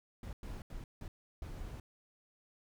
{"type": "noise bursts at uneven times", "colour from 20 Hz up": "brown", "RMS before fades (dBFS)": -44, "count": 5, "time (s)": [[0.23, 0.33], [0.43, 0.62], [0.7, 0.84], [1.01, 1.08], [1.42, 1.8]], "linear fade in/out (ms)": 2, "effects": []}